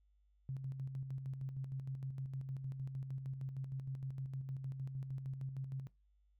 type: tone with tremolo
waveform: sine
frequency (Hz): 133.7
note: C3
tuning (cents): +38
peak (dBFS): -38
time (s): 0.49-5.87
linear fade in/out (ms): 0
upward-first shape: square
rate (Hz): 6.5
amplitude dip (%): 45
effects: noise-tail reverb RT60 0.2 s tail -19 dB re dry + added 50 Hz sine -69 dBFS peak until 6.39 s